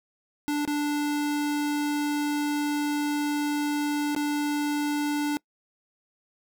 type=tone with dropouts; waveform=square; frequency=293.6 Hz; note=D4; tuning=in tune; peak=-25 dBFS; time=0.48-5.37 s; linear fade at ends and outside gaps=0 ms; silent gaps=0.651-0.676 / 4.149-4.163 s; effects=noise-tail reverb RT60 0.1 s tail -24 dB re dry

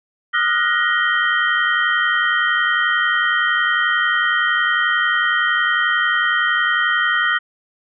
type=tone cluster; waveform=sine; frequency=1228 / 1369 / 1460 / 1886 / 3129 Hz; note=D#6 / F6 / F#6 / A#6 / G7; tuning=-23 / -35 / -24 / +20 / -4 cents; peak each=-24 / -23 / -20 / -18 / -26 dBFS; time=0.33-7.39 s; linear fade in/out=20 ms; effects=none

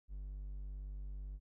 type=tone; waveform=triangle; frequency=49 Hz; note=G1; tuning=in tune; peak=-40 dBFS; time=0.08-1.4 s; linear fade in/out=50 ms; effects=none

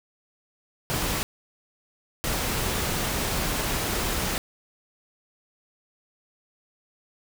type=noise bursts at uneven times; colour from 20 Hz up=pink; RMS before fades=-27 dBFS; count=2; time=0.9-1.23 / 2.24-4.38 s; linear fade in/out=0 ms; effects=none

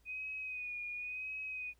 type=tone with vibrato; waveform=sine; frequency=2491 Hz; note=D#7; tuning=1 cent sharp; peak=-39 dBFS; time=0.05-1.74 s; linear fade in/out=50 ms; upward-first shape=sine; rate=0.94 Hz; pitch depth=40 cents each way; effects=added 59 Hz sine -67 dBFS peak until 1.79 s + pink hiss -74 dBFS RMS until 1.79 s

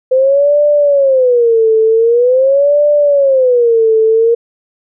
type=tone with vibrato; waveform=sine; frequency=510 Hz; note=C5; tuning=44 cents flat; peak=-6 dBFS; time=0.11-4.35 s; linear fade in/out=10 ms; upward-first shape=sine; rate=0.45 Hz; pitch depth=250 cents each way; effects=none

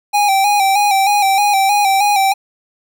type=tone with vibrato; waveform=square; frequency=800 Hz; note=G5; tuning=35 cents sharp; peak=-11 dBFS; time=0.13-2.34 s; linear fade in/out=20 ms; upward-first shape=square; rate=3.2 Hz; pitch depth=50 cents each way; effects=none

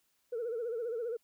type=tone with vibrato; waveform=sine; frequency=465.9 Hz; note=A#4; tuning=1 cent flat; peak=-32 dBFS; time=0.32-1.17 s; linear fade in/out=10 ms; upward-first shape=sine; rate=15 Hz; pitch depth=99 cents each way; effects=tanh soft clip ceiling -30 dBFS + white hiss -75 dBFS RMS until 1.23 s

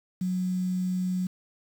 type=tone with quantisation; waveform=sine; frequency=183.4 Hz; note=F#3; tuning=15 cents flat; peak=-25 dBFS; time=0.21-1.27 s; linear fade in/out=5 ms; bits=8; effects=none

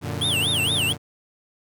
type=chord; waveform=sawtooth; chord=Gb augmented; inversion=none; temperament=equal; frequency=92.5 / 116.54 / 146.83 Hz; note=Gb2 / Bb2 / D3; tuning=0 / 0 / 0 cents; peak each=-27 dBFS; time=0.01-0.98 s; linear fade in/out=50 ms
type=tone with vibrato; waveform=square; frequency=3136 Hz; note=G7; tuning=in tune; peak=-21 dBFS; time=0.21-0.93 s; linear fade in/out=10 ms; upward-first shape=sine; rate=4.3 Hz; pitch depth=280 cents each way
effects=none

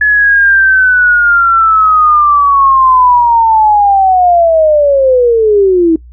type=linear sweep; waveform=sine; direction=down; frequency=1711 to 316.5 Hz; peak=-4 dBFS; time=0.01-5.96 s; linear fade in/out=5 ms; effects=noise-tail reverb RT60 0.1 s tail -20 dB re dry + added 60 Hz sine -31 dBFS peak until 6.12 s

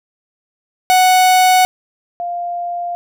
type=tone pair in turn; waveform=45% pulse / sine; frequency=740 / 698.5 Hz; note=F#5 / F5; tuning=0 / 0 cents; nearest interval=minor second; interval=100 cents; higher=first; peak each=-8 / -19 dBFS; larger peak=first; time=0.9-1.65 / 2.2-2.95 s; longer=neither; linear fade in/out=0 ms; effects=none

